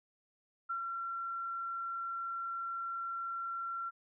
sine tone with ADSR envelope, 1363 Hz, F6, 43 cents flat, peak -33 dBFS, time 0.69-3.91 s, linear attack 15 ms, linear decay 95 ms, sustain -3 dB, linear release 29 ms, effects none

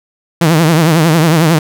sawtooth tone with vibrato, 161.5 Hz, E3, 35 cents flat, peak -3 dBFS, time 0.41-1.59 s, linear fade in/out 5 ms, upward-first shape triangle, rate 11 Hz, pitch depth 140 cents each way, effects none

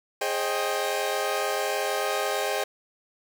sawtooth chord, Ab major seventh, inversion none, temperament equal with one note detuned, 415.3 / 533.3 / 622.3 / 784 Hz, Ab4 / C5 / Eb5 / G5, 0 / +33 / 0 / 0 cents, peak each -27 dBFS, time 0.21-2.64 s, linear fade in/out 5 ms, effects none

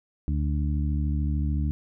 harmonic tone, 73.6 Hz, D2, 4 cents sharp, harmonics 1 / 2 / 3 / 4, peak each -24 / -30 / -34 / -36 dBFS, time 0.28-1.71 s, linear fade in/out 0 ms, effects none

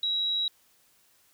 sine tone, 3869 Hz, B7, 36 cents flat, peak -25 dBFS, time 0.03-0.48 s, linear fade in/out 2 ms, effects white hiss -64 dBFS RMS until 1.33 s

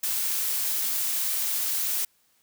blue noise, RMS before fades -27 dBFS, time 0.03-2.05 s, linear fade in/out 5 ms, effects white hiss -66 dBFS RMS until 2.42 s

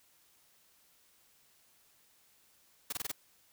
white noise bursts, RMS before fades -36 dBFS, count 5, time 2.9-3.117 s, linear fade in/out 5 ms, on 25 ms, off 23 ms, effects white hiss -67 dBFS RMS until 3.52 s

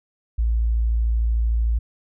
sine tone, 56.7 Hz, A#1, 47 cents flat, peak -17 dBFS, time 0.38-1.79 s, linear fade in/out 10 ms, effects none

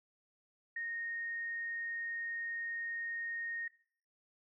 sine tone, 1855 Hz, A#6, 9 cents flat, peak -37 dBFS, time 0.76-3.68 s, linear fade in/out 5 ms, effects noise-tail reverb RT60 0.5 s tail -18 dB re dry

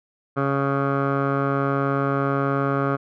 15% pulse tone with low-pass filter, 138.59 Hz, C#3, in tune, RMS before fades -22 dBFS, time 0.36-2.97 s, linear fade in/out 20 ms, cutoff 1200 Hz, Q 3.2, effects none

